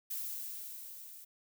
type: noise with level ramp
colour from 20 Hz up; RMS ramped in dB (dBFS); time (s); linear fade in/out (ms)
violet; -38 to -52; 0.1-1.25; 10
effects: none